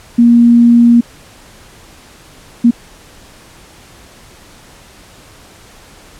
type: tone bursts at uneven times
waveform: sine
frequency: 236.4 Hz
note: A#3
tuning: 24 cents sharp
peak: -3 dBFS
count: 2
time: 0.18-1.01 / 2.64-2.71 s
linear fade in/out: 10 ms
effects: pink hiss -40 dBFS RMS until 6.19 s + low-pass 11000 Hz 12 dB/octave